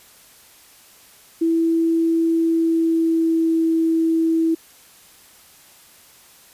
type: tone with pitch glide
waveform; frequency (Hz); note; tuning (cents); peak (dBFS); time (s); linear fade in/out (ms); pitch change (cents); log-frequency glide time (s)
sine; 329.6 to 326.2; E4 to E4; 0 to -18; -15; 1.41-4.55; 10; -18; 2.36-3.68
effects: white hiss -49 dBFS RMS until 6.53 s + resampled to 32000 Hz